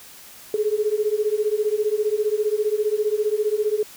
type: beating tone pair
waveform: sine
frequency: 416.4 / 431.4 Hz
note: G#4 / A4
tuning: +5 / -34 cents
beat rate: 15 Hz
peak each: -22 dBFS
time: 0.54-3.83 s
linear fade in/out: 2 ms
effects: white hiss -44 dBFS RMS until 3.96 s